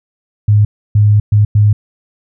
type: tone bursts at uneven times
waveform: sine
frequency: 104.6 Hz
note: G#2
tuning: 13 cents sharp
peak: -5 dBFS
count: 4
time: 0.48-0.65 / 0.95-1.2 / 1.32-1.45 / 1.55-1.73 s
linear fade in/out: 5 ms
effects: none